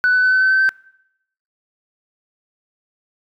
sine tone with pitch steps, 1491 / 1500.5 / 1510.1 / 1519.7 / 1529.4 / 1539.1 / 1548.9 Hz, F#6 / F#6 / F#6 / F#6 / G6 / G6 / G6, +13 / +24 / +35 / +46 / -43 / -32 / -21 cents, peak -10 dBFS, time 0.04-0.691 s, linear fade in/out 0 ms, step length 93 ms, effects noise-tail reverb RT60 0.8 s tail -25 dB re dry + tanh soft clip ceiling -9 dBFS

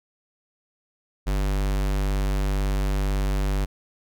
square tone, 49 Hz, G1, in tune, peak -22 dBFS, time 1.26-3.66 s, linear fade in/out 20 ms, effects none

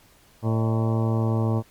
harmonic tone with a mistuned harmonic, 112.4 Hz, A2, 37 cents sharp, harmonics 1 / 2 / 3 / 4 / 5 / 6 / 7 / 8 / 9 / 10, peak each -21 / -27 / -31 / -33 / -35 / -37 / -38 / -39 / -40 / -41 dBFS, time 0.42-1.63 s, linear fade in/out 50 ms, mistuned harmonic 6, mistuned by -100 cents, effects pink hiss -56 dBFS RMS until 1.7 s + MP3 96 kbps

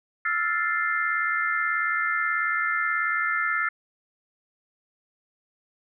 sine chord, F major seventh, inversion third, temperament equal, 1318.5 / 1396.9 / 1760 / 2093 Hz, E6 / F6 / A6 / C7, 0 / 0 / 0 / 0 cents, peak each -29 / -28 / -27 / -29 dBFS, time 0.25-3.69 s, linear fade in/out 5 ms, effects none

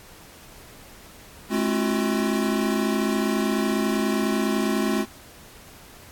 square tone cluster, 213.6 / 267.9 / 338.1 / 368 Hz, G#3 / C4 / E4 / F#4, +49 / +41 / +44 / -9 cents, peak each -25 / -28 / -30 / -29 dBFS, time 1.49-5.06 s, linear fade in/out 50 ms, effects pink hiss -47 dBFS RMS until 6.11 s + AAC 64 kbps

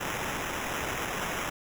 blue noise with sample-and-hold, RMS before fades -33 dBFS, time 0-1.5 s, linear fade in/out 10 ms, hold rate 4410 Hz, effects none

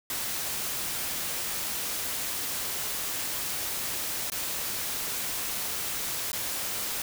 white noise with dropouts, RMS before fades -32 dBFS, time 0.1-7.02 s, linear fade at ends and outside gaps 2 ms, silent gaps 4.301-4.319 / 6.318-6.33 s, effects none

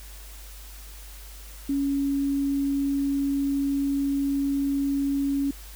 sine tone, 278.7 Hz, C#4, 9 cents sharp, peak -22 dBFS, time 1.69-5.51 s, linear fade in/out 5 ms, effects added 50 Hz sine -41 dBFS peak until 5.75 s + white hiss -47 dBFS RMS until 5.75 s

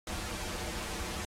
pink noise with comb filter, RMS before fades -38 dBFS, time 0.07-1.25 s, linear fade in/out 2 ms, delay 7.4 ms, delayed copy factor -0.8, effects low-pass 10000 Hz 12 dB/octave + AAC 48 kbps

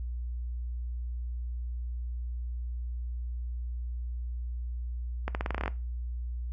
accelerating click train, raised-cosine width 0.5 ms, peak -16 dBFS, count 11, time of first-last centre 5.28-5.679 s, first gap 69 ms, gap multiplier 0.87, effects noise-tail reverb RT60 0.3 s tail -19 dB re dry + added 60 Hz sine -32 dBFS peak until 6.52 s

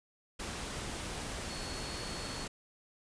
sine tone in noise, 4375 Hz, C#8, 24 cents flat, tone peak -46 dBFS, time 1.49-2.45 s, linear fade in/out 10 ms, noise pink, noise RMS -40 dBFS, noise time 0.39-2.48 s, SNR -9 dB, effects resampled to 22050 Hz

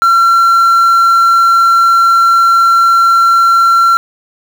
triangle tone with quantisation, 1361 Hz, F6, 45 cents flat, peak -3 dBFS, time 0.02-3.97 s, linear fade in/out 0 ms, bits 5, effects none

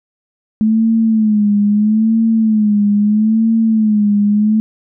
sine tone with vibrato, 215.1 Hz, A3, 39 cents flat, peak -9 dBFS, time 0.61-4.6 s, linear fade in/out 0 ms, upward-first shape sine, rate 0.77 Hz, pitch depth 84 cents each way, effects none

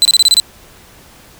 35% pulse tone bursts, 4026 Hz, B7, 33 cents sharp, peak -4 dBFS, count 7, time 0.02-0.399 s, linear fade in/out 0 ms, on 31 ms, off 27 ms, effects pink hiss -42 dBFS RMS until 1.39 s

